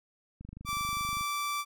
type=click train; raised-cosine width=5 ms; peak=-32 dBFS; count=21; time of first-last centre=0.41-1.21 s; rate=25 Hz
type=tone; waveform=sawtooth; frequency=1166 Hz; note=D6; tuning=13 cents flat; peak=-27 dBFS; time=0.65-1.65 s; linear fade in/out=50 ms
effects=none